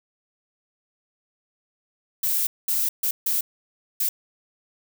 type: noise bursts at uneven times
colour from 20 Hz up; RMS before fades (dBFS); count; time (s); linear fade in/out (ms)
violet; -23; 5; 2.23-2.47 / 2.68-2.89 / 3.03-3.11 / 3.26-3.41 / 4-4.09; 5
effects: none

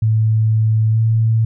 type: tone with pitch glide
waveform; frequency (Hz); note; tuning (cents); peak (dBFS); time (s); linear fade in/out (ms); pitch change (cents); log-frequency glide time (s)
sine; 110 to 112.18; A2 to A2; 0 to +34; -11; 0.02-1.45; 5; +34; 0.91-0.99
effects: none

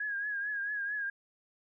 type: tone with vibrato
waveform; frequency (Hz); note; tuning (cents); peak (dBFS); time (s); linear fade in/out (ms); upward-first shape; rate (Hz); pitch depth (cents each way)
sine; 1652; G#6; -10; -32; 0-1.1; 5; triangle; 4.5; 69
effects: none

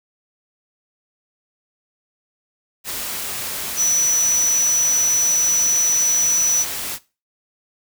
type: tone in noise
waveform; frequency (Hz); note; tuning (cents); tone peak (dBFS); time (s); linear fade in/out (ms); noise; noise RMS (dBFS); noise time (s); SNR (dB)
sine; 5930; F#8; +3; -14; 3.76-6.66; 50; white; -27; 2.84-6.99; +10
effects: noise-tail reverb RT60 0.3 s tail -19 dB re dry

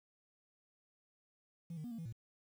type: tone with pitch steps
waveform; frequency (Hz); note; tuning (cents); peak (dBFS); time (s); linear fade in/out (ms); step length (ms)
sine; 168.2 / 154.3 / 241.2 / 229.4 / 164.8 / 114.3; E3 / D#3 / B3 / A#3 / E3 / A#2; +35 / -14 / -41 / -28 / 0 / -34; -40; 1.7-2.126; 5; 71
effects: tanh soft clip ceiling -40 dBFS + 11-bit

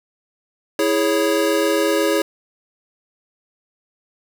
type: chord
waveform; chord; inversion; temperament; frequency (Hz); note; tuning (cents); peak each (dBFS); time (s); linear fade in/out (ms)
square; C# minor; first; equal with one note detuned; 327.4 / 415.3 / 554.4; E4 / G#4 / C#5; -12 / 0 / 0; -21; 0.79-2.22; 2
effects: none

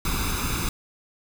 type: noise with comb filter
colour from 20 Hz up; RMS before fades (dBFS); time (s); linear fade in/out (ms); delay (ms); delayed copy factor
pink; -26; 0.05-0.69; 2; 0.8; +0.7
effects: none

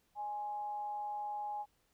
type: tone with frequency modulation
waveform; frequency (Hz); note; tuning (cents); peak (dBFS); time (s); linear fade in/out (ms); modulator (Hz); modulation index
sine; 830.6; G#5; 0; -37; 0.15-1.66; 50; 228; 0.2
effects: pink hiss -75 dBFS RMS until 1.93 s

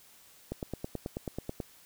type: click train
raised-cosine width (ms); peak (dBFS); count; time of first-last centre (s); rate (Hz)
2; -21; 11; 0.52-1.602; 9.24
effects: white hiss -58 dBFS RMS until 1.85 s

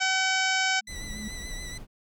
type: harmonic tone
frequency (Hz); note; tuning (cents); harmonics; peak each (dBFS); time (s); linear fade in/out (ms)
759; F#5; +44; 1 / 2 / 3 / 4 / 5 / 6 / 7 / 8 / 9 / 10; -30 / -27 / -29 / -33 / -37 / -38 / -33 / -38 / -38 / -40; 0-0.81; 20
type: tone with exponential growth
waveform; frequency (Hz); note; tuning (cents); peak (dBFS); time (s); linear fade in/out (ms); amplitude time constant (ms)
sine; 213.4; G#3; +47; -31; 0.77-1.28; 2; 110
type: tone with vibrato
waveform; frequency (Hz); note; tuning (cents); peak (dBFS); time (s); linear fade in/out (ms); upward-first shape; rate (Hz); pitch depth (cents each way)
15% pulse; 1984; B6; +7; -32; 0.87-1.78; 5; triangle; 7; 39
type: noise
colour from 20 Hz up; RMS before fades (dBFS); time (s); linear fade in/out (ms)
brown; -39; 0.87-1.87; 50
effects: none

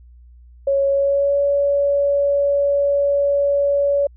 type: tone with pitch glide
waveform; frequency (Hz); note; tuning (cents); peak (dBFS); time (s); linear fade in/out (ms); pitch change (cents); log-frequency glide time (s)
sine; 553 to 566.3; C#5 to C#5; -4 to +37; -14; 0.67-4.07; 5; +41; 0.87-1.39
effects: added 60 Hz sine -42 dBFS peak until 4.16 s

